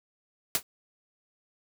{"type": "noise with exponential decay", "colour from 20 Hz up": "white", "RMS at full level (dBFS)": -21, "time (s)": [0.55, 0.63], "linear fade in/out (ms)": 1, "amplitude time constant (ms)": 17, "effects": []}